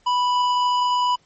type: tone with hard clipping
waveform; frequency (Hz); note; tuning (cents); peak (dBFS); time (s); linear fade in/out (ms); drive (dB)
sine; 987.8; B5; 0; -19; 0.06-1.16; 10; 10
effects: pink hiss -60 dBFS RMS until 1.25 s + MP3 32 kbps